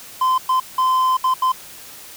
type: tone bursts at uneven times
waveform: triangle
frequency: 1031 Hz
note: C6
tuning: 26 cents flat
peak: -12 dBFS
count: 5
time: 0.21-0.38 / 0.49-0.6 / 0.78-1.17 / 1.24-1.34 / 1.42-1.52 s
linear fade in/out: 5 ms
effects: white hiss -39 dBFS RMS until 2.16 s